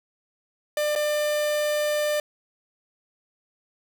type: tone with dropouts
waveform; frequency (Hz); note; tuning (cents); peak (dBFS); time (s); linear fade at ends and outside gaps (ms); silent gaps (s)
45% pulse; 597; D5; +28; -22; 0.77-2.2; 2; 0.953-0.959
effects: none